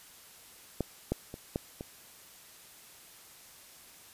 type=clicks; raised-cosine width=2 ms; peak=-16 / -15 / -27 / -17 / -25 dBFS; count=5; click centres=0.807 / 1.12 / 1.341 / 1.559 / 1.809 s; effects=white hiss -54 dBFS RMS until 4.13 s + resampled to 32000 Hz